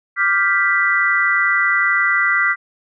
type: chord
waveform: sine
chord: G dominant seventh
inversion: second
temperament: equal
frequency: 1174.7 / 1396.9 / 1568 / 1975.5 Hz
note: D6 / F6 / G6 / B6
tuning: 0 / 0 / 0 / 0 cents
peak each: -22 / -19 / -21 / -16 dBFS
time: 0.16-2.56 s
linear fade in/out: 50 ms
effects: none